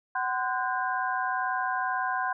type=tone cluster; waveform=sine; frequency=751 / 1028 / 1470 / 1592 Hz; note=F#5 / C6 / F#6 / G6; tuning=+26 / -31 / -12 / +26 cents; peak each=-31 / -30 / -34 / -33 dBFS; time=0.15-2.33 s; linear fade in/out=5 ms; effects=none